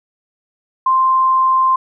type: tone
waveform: sine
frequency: 1046.5 Hz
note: C6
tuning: in tune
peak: -10 dBFS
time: 0.86-1.76 s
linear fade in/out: 5 ms
effects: none